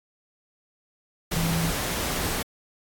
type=tone in noise; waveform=sine; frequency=165.4 Hz; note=E3; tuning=6 cents sharp; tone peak=-24 dBFS; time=1.36-1.71 s; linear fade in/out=10 ms; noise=pink; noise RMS=-28 dBFS; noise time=1.31-2.43 s; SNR=+1 dB; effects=AAC 64 kbps